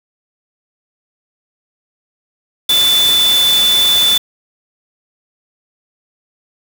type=tone in noise; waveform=sine; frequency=3500 Hz; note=A7; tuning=10 cents flat; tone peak=-9 dBFS; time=2.69-4.18 s; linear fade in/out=5 ms; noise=white; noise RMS=-19 dBFS; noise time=2.69-4.18 s; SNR=+7 dB; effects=none